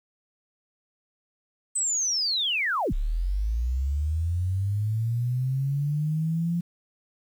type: linear two-way sweep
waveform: sine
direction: down then up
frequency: 8200 to 32.7 to 173.8 Hz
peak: -23 dBFS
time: 1.75-6.61 s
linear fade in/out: 10 ms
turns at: 2.93 s
effects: 9-bit